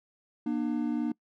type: tone pair together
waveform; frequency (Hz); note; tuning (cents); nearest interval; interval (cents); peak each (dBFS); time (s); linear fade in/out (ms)
triangle; 237.5 / 300; A#3 / D4; +33 / +37; major third; 404; -28; 0.46-1.12; 5
effects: noise-tail reverb RT60 0.1 s tail -24 dB re dry